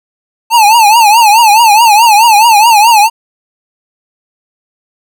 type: tone with vibrato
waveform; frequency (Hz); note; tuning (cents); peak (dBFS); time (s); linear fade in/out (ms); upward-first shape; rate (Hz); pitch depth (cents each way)
square; 880; A5; 0; -3; 0.5-3.1; 50; triangle; 4.7; 160
effects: none